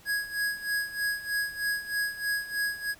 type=tone with tremolo; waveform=square; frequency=1661.2 Hz; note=G#6; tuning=in tune; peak=-26 dBFS; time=0.05-2.95 s; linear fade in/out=50 ms; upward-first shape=sine; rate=3.2 Hz; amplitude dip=80%; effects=pink hiss -55 dBFS RMS until 2.99 s